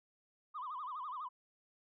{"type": "tone with vibrato", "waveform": "sine", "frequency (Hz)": 1108.7, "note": "C#6", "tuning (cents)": 0, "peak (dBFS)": -39, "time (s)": [0.54, 1.29], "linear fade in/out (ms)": 20, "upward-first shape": "sine", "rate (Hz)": 12, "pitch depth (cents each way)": 210, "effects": ["tanh soft clip ceiling -36 dBFS"]}